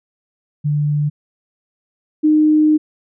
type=tone pair in turn; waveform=sine; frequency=147.7 / 306.5 Hz; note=D3 / D#4; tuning=+10 / -26 cents; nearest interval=octave + minor second; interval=1264 cents; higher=second; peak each=-14 / -9 dBFS; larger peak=second; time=0.64-1.1 / 2.23-2.78 s; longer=second; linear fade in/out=20 ms; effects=none